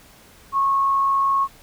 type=tone with frequency modulation; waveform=sine; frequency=1095 Hz; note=C#6; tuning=22 cents flat; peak=-16 dBFS; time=0.52-1.48 s; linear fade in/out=50 ms; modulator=75.1 Hz; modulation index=0.2; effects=pink hiss -49 dBFS RMS until 1.62 s